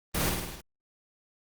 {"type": "noise with echo", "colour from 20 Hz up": "pink", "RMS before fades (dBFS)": -28, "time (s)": [0.14, 0.3], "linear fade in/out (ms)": 10, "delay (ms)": 52, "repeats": 6, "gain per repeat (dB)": -3, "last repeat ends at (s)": 0.612, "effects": ["Opus 24 kbps"]}